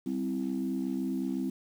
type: chord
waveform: sine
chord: C major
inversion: second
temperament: equal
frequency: 196 / 261.6 / 329.6 Hz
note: G3 / C4 / E4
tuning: 0 / 0 / 0 cents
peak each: -34 / -31 / -35 dBFS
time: 0.06-1.5 s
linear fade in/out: 5 ms
effects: tanh soft clip ceiling -22 dBFS + 9-bit